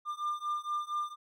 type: beating tone pair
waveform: triangle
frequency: 1196 / 1200.3 Hz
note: D6 / D6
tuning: +31 / +37 cents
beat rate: 4.3 Hz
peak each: -34 / -33 dBFS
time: 0.05-1.16 s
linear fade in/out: 50 ms
effects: none